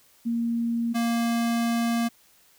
sine / square tone pair in turn, 233.1 / 233.1 Hz, A#3 / A#3, 0 / 0 cents, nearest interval unison, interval 0 cents, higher neither, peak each -23 dBFS, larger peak neither, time 0.25-0.94 / 0.94-2.09 s, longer second, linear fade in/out 20 ms, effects white hiss -59 dBFS RMS until 2.58 s

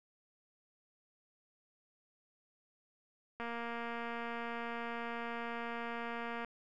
click train, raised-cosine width 0.5 ms, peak -27 dBFS, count 714, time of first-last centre 3.4-6.447 s, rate 234 Hz, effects none

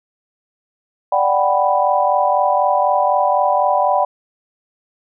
sine chord, G major seventh, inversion second, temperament equal, 587.3 / 740 / 784 / 987.8 Hz, D5 / F#5 / G5 / B5, 0 / 0 / 0 / 0 cents, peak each -18 dBFS, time 1.12-4.05 s, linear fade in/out 5 ms, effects none

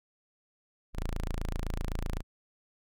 sawtooth tone, 27.84 Hz, A0, 21 cents sharp, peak -27 dBFS, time 0.93-2.23 s, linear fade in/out 50 ms, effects none

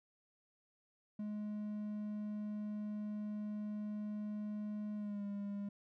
triangle tone with pitch glide, 210 to 202.1 Hz, G#3 to G#3, +19 to -47 cents, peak -37 dBFS, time 1.19-5.69 s, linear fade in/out 5 ms, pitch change -66 cents, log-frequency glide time 4.96-5.24 s, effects none

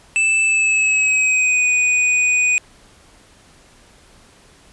square tone with pitch glide, 2637 to 2475 Hz, E7 to D#7, 0 to -10 cents, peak -14 dBFS, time 0.16-2.58 s, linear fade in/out 0 ms, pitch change -110 cents, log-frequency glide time 0.44-1.71 s, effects pink hiss -49 dBFS RMS until 4.72 s + resampled to 24000 Hz

